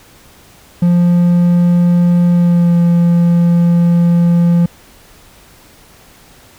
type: tone with pitch glide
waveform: triangle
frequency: 174.61 to 171.81 Hz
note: F3 to F3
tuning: 0 to -28 cents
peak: -5 dBFS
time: 0.82-4.66 s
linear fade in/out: 5 ms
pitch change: -28 cents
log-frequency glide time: 2.31-2.77 s
effects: pink hiss -43 dBFS RMS until 6.58 s